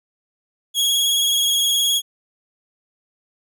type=tone with vibrato; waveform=sawtooth; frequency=3310 Hz; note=G#7; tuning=6 cents flat; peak=-13 dBFS; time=0.74-2.02 s; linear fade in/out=50 ms; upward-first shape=triangle; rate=19 Hz; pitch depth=38 cents each way; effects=none